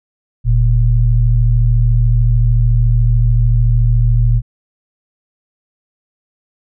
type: tone pair together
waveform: sine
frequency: 43.21 / 116.9 Hz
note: F1 / A#2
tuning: -18 / +5 cents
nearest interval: octave + perfect fourth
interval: 1723 cents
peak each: -11 dBFS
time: 0.44-4.42 s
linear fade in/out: 50 ms
effects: none

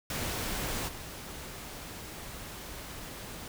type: noise with level steps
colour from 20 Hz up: pink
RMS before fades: -34 / -43 dBFS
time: 0.1-3.48 s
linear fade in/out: 2 ms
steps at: 0.87 s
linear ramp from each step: 20 ms
effects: none

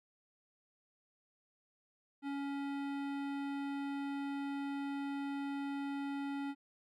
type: tone with hard clipping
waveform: sine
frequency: 280 Hz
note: C#4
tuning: 18 cents sharp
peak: -39 dBFS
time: 2.22-6.55 s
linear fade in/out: 50 ms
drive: 17 dB
effects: none

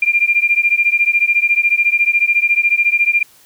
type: beating tone pair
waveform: sine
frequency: 2386 / 2400 Hz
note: D7 / D7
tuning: +27 / +37 cents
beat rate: 14 Hz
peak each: -14 dBFS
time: 0.02-3.23 s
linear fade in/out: 5 ms
effects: white hiss -48 dBFS RMS until 3.45 s

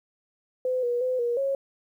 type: tone with pitch steps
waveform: sine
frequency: 509 / 482.7 / 509 / 476.8 / 547 Hz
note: C5 / B4 / C5 / A#4 / C#5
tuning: -48 / -40 / -48 / +39 / -23 cents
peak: -23 dBFS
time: 0.65-1.55 s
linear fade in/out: 2 ms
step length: 180 ms
effects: 10-bit

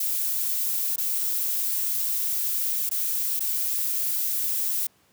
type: noise with dropouts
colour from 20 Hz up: violet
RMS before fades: -26 dBFS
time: 0-4.87 s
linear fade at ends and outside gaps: 5 ms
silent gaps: 0.961-0.98 / 2.893-2.912 / 3.395-3.404 s
effects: pink hiss -62 dBFS RMS until 5.12 s + high-pass 100 Hz 12 dB/octave

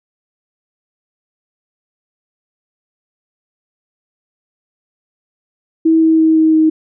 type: tone with pitch steps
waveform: sine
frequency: 323.2 / 321.2 / 319.1 / 317.1 / 315.1 Hz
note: E4 / E4 / D#4 / D#4 / D#4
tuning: -34 / -45 / +44 / +33 / +22 cents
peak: -7 dBFS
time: 5.85-6.7 s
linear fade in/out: 10 ms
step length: 170 ms
effects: none

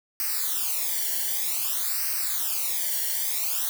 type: noise with flanger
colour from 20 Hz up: blue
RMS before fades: -27 dBFS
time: 0.2-3.69 s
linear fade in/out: 0 ms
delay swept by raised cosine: 0.28 to 0.8 ms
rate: 0.53 Hz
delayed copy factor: -1
effects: none

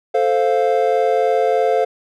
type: chord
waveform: triangle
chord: F major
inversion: first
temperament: equal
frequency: 440 / 523.3 / 698.5 Hz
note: A4 / C5 / F5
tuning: 0 / 0 / 0 cents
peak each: -16 dBFS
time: 0.14-1.85 s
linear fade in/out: 10 ms
effects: none

